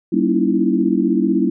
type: tone cluster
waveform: sine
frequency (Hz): 192.9 / 234.8 / 279.2 / 319.9 / 335.9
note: G3 / A#3 / C#4 / D#4 / E4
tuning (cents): -28 / +13 / +13 / +48 / +33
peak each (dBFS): -20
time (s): 0.12-1.5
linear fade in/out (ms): 10
effects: none